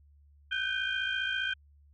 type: tone cluster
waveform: sine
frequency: 1509 / 1564 / 2448 / 3164 Hz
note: F#6 / G6 / D#7 / G7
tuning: +34 / -4 / -29 / +15 cents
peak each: -33 / -33 / -39 / -35 dBFS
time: 0.51-1.54 s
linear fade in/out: 10 ms
effects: tanh soft clip ceiling -20 dBFS + added 72 Hz sine -57 dBFS peak until 1.93 s